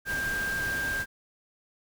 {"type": "tone in noise", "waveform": "sine", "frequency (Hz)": 1591, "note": "G6", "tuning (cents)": 25, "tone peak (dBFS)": -28, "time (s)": [0.05, 1.06], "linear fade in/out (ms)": 50, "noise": "pink", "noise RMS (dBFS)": -37, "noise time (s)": [0.05, 1.06], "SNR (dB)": 6, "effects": []}